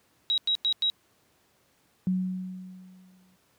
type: tone bursts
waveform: sine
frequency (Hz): 3842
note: B7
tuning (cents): -48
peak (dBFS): -22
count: 4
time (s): 0.3-0.9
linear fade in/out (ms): 0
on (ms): 78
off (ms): 96
type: tone with exponential decay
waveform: sine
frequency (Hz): 185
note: F#3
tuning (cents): 0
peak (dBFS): -21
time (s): 2.07-3.36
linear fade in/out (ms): 0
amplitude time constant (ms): 280
effects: pink hiss -66 dBFS RMS until 3.58 s + high-pass 100 Hz 12 dB/octave